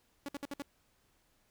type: tone bursts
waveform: sawtooth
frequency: 283.2 Hz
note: C#4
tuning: 37 cents sharp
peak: -34 dBFS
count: 5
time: 0.26-0.621 s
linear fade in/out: 0 ms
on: 25 ms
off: 59 ms
effects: pink hiss -72 dBFS RMS until 1.5 s